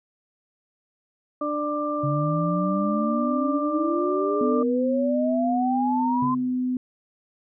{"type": "harmonic tone", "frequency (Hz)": 296.3, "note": "D4", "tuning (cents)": 15, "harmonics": [1, 2, 4], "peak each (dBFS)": [-28, -28, -28], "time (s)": [1.41, 4.63], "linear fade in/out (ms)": 5}
{"type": "exponential sweep", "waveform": "sine", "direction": "up", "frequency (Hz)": [138.1, 1046.5], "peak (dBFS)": -23, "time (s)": [2.03, 6.35], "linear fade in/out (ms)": 10}
{"type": "tone with pitch glide", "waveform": "sine", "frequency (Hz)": [250.6, 252.5], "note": ["B3", "B3"], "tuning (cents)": [25, 39], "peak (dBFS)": -22, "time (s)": [4.41, 6.77], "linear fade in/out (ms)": 2, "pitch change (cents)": 14, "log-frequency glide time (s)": [4.89, 6.61]}
{"type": "tone with exponential decay", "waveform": "triangle", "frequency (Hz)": 138.59, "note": "C#3", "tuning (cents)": 0, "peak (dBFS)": -25, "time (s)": [6.22, 6.68], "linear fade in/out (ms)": 5, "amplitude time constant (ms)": 99}
{"effects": []}